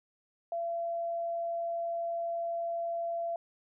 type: tone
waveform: sine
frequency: 678 Hz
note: E5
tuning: 49 cents sharp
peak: -31 dBFS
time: 0.52-3.36 s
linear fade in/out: 2 ms
effects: none